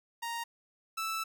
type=tone pair in turn; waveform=sawtooth; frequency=932.3 / 1318.5 Hz; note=A#5 / E6; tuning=0 / 0 cents; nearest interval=tritone; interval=600 cents; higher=second; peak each=-31 / -29 dBFS; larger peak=second; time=0.22-0.44 / 0.97-1.24 s; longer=second; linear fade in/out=10 ms; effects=none